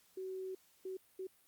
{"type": "tone bursts at uneven times", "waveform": "sine", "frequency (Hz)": 376.8, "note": "F#4", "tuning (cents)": 32, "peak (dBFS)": -40, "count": 3, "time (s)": [[0.17, 0.55], [0.85, 0.97], [1.19, 1.27]], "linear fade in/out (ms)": 5, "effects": ["white hiss -69 dBFS RMS until 1.47 s", "Opus 48 kbps"]}